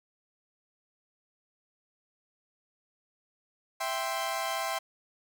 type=chord; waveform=sawtooth; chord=C major; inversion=first; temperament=equal; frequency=659.3 / 784 / 1046.5 Hz; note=E5 / G5 / C6; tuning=0 / 0 / 0 cents; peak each=-31 dBFS; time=3.8-4.79 s; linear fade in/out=10 ms; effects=none